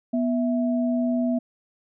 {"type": "tone pair together", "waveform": "sine", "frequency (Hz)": [244.9, 656], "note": ["B3", "E5"], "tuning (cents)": [-14, -9], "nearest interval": "octave + perfect fourth", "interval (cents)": 1705, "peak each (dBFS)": [-21, -28], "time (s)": [0.13, 1.39], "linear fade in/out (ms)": 10, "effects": []}